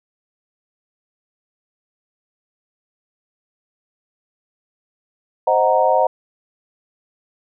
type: chord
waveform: sine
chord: C half-diminished seventh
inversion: none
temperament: equal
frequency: 523.3 / 622.3 / 740 / 932.3 Hz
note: C5 / Eb5 / Gb5 / Bb5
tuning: 0 / 0 / 0 / 0 cents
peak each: -18 dBFS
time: 5.47-6.07 s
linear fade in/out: 5 ms
effects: none